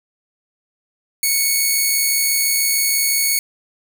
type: tone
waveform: 5% pulse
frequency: 2217 Hz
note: C#7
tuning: in tune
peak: -5 dBFS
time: 1.23-3.39 s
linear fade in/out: 2 ms
effects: none